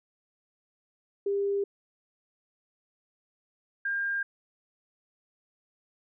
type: tone pair in turn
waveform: sine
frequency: 400 / 1604.3 Hz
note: G4 / G6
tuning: +35 / +40 cents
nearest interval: 2 octaves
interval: 2405 cents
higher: second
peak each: -25 / -27 dBFS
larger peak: first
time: 1.26-1.64 / 3.85-4.23 s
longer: neither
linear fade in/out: 5 ms
effects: none